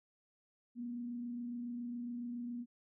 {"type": "tone with frequency modulation", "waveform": "sine", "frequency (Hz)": 240.5, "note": "B3", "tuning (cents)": -46, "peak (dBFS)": -39, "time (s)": [0.75, 2.66], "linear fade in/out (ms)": 50, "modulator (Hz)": 27.2, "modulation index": 0.24, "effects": []}